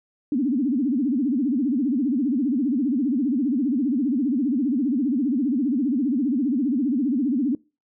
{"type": "tone with vibrato", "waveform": "sine", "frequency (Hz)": 264.4, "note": "C4", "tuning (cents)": 18, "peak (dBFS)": -19, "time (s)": [0.32, 7.55], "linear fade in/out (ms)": 2, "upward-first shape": "sine", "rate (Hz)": 15, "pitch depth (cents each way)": 240, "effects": ["noise-tail reverb RT60 0.3 s tail -24 dB re dry"]}